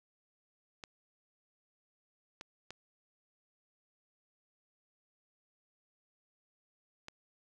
clicks, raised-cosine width 0.2 ms, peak -27 dBFS, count 4, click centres 0.838 / 2.411 / 2.706 / 7.084 s, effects none

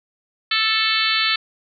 harmonic tone, 440 Hz, A4, in tune, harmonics 3 / 4 / 5 / 6 / 7 / 8 / 9 / 10, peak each -25 / -25 / -25 / -25 / -25 / -25 / -25 / -25 dBFS, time 0.51-1.36 s, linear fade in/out 5 ms, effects none

